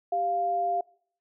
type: tone pair together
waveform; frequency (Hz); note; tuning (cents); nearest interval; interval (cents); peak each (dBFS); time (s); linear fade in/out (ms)
sine; 392.1 / 698.6; G4 / F5; 0 / 0; minor seventh; 1000; -35 / -24; 0.12-0.81; 5
effects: noise-tail reverb RT60 0.6 s tail -25 dB re dry